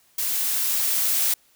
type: noise with level ramp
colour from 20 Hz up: blue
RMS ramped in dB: -25 to -21 dBFS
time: 0.18-1.34 s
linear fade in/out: 5 ms
effects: white hiss -60 dBFS RMS until 1.55 s